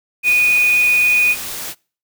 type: tone in noise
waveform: sine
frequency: 2471 Hz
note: D#7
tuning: 13 cents flat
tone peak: -10 dBFS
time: 0.23-1.36 s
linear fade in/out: 50 ms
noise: white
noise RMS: -27 dBFS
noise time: 0.23-1.75 s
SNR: +14 dB
effects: noise-tail reverb RT60 0.4 s tail -26 dB re dry